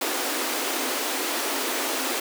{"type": "high-pass noise", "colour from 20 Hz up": "pink", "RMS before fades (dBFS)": -27, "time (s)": [0.01, 2.2], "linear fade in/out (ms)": 5, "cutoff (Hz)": 250, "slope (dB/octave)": 96, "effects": []}